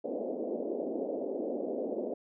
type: band-pass noise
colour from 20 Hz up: white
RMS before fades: -35 dBFS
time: 0.04-2.14 s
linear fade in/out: 5 ms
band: 230 to 610 Hz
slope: 48 dB/octave
effects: none